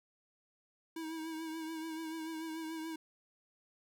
square tone with vibrato, 321.2 Hz, E4, 45 cents flat, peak -40 dBFS, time 0.96-2.96 s, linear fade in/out 5 ms, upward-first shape triangle, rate 6.9 Hz, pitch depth 45 cents each way, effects none

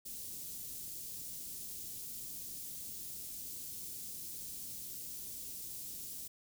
white band-stop noise, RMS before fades -45 dBFS, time 0.05-6.28 s, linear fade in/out 10 ms, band 280 to 5900 Hz, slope 12 dB/octave, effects none

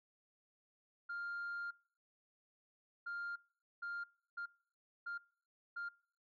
sine tone bursts at uneven times, 1400 Hz, F6, 4 cents sharp, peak -39 dBFS, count 6, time 1.09-1.71 / 3.06-3.36 / 3.82-4.04 / 4.37-4.46 / 5.06-5.18 / 5.76-5.89 s, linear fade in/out 10 ms, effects noise-tail reverb RT60 0.7 s tail -26 dB re dry + tanh soft clip ceiling -38 dBFS

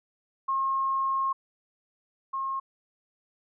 sine tone pair in turn, 1076 / 1076 Hz, C6 / C6, +48 / +48 cents, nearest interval unison, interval 0 cents, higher neither, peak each -24 / -28 dBFS, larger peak first, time 0.48-1.33 / 2.33-2.6 s, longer first, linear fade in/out 10 ms, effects none

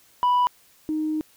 sine tone pair in turn, 986 / 309.7 Hz, B5 / D#4, -3 / -8 cents, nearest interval octave + minor sixth, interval 2005 cents, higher first, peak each -14 / -22 dBFS, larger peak first, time 0.23-0.47 / 0.89-1.21 s, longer second, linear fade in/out 0 ms, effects tanh soft clip ceiling -16 dBFS + white hiss -57 dBFS RMS until 1.36 s

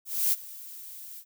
violet noise with ADSR envelope, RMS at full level -23 dBFS, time 0.05-1.25 s, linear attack 270 ms, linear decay 33 ms, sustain -20 dB, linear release 68 ms, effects none

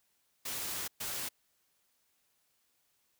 white noise bursts at uneven times, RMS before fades -38 dBFS, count 2, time 0.45-0.88 / 1-1.29 s, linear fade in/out 10 ms, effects white hiss -75 dBFS RMS until 3.19 s

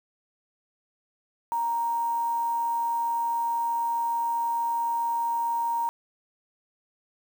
sine tone with quantisation, 932.3 Hz, A#5, in tune, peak -24 dBFS, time 1.52-5.89 s, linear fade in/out 0 ms, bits 7, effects none

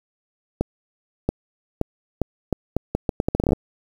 accelerating click train, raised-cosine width 2 ms, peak -6 dBFS, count 18, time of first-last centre 0.61-3.532 s, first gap 680 ms, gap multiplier 0.77, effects 7-bit

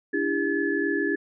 sine tone cluster, 290.9 / 334.3 / 402 / 1718 Hz, D4 / E4 / G4 / A6, -16 / +24 / +44 / -42 cents, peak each -28 dBFS, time 0.13-1.16 s, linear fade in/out 10 ms, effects none

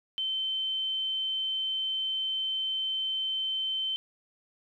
sine tone, 3087 Hz, G7, 27 cents flat, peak -28 dBFS, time 0.18-3.96 s, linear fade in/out 0 ms, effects 11-bit

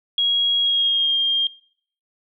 sine tone with pitch glide, 3300 to 3212 Hz, G#7 to G7, -12 to +41 cents, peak -16 dBFS, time 0.18-1.47 s, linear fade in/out 2 ms, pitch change -47 cents, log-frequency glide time 0.62-1.16 s, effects noise-tail reverb RT60 0.6 s tail -23 dB re dry

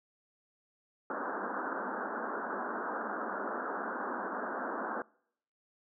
white band-pass noise, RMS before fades -37 dBFS, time 1.1-5.02 s, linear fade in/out 2 ms, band 200 to 1600 Hz, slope 96 dB/octave, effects noise-tail reverb RT60 0.7 s tail -26 dB re dry

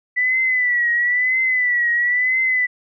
sine tone with vibrato, 1975.5 Hz, B6, in tune, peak -15 dBFS, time 0.16-2.67 s, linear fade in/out 20 ms, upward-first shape triangle, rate 1 Hz, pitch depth 81 cents each way, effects none

